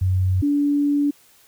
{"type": "tone pair in turn", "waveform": "sine", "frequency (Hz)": [93.1, 288.2], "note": ["F#2", "D4"], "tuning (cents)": [11, -33], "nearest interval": "octave + minor sixth", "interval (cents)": 1956, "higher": "second", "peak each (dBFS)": -16, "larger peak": "neither", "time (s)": [[0.01, 0.42], [0.42, 1.11]], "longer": "second", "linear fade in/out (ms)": 10, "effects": ["white hiss -54 dBFS RMS until 1.47 s"]}